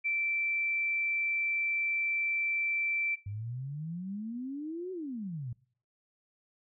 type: tone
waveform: sine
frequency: 2337 Hz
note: D7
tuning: 9 cents flat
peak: -28 dBFS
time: 0.04-3.16 s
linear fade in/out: 20 ms
type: exponential two-way sweep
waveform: sine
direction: up then down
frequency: 98 to 380 to 113.1 Hz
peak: -35 dBFS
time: 3.26-5.53 s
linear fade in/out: 5 ms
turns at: 4.92 s
effects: noise-tail reverb RT60 0.5 s tail -22 dB re dry